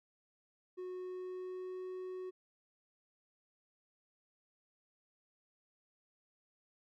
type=tone with pitch glide; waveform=triangle; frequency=366.2 to 369.8 Hz; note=F#4 to F#4; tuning=-18 to -1 cents; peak=-39 dBFS; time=0.77-2.31 s; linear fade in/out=20 ms; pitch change=+17 cents; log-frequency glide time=0.89-1.85 s; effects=none